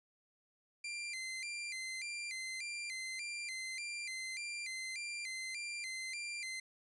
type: tone with vibrato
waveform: sawtooth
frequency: 2217 Hz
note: C#7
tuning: in tune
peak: -37 dBFS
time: 0.84-6.6 s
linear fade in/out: 5 ms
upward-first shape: square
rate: 1.7 Hz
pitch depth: 120 cents each way
effects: resampled to 24000 Hz